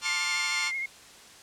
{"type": "chord", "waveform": "10% pulse", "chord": "D minor seventh", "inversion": "second", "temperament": "just", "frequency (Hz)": [881, 1057.2, 1174.7, 1409.6], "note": ["A5", "C6", "D6", "F6"], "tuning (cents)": [2, 18, 0, 16], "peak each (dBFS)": [-29, -27, -28, -25], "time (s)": [0.01, 0.72], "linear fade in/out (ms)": 50}
{"type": "tone with vibrato", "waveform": "sine", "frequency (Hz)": 2136, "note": "C7", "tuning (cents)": 35, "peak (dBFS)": -29, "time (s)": [0.05, 0.86], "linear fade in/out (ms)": 5, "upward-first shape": "sine", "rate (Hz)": 13, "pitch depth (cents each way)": 34}
{"effects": ["white hiss -50 dBFS RMS until 1.42 s", "low-pass 8000 Hz 12 dB/octave"]}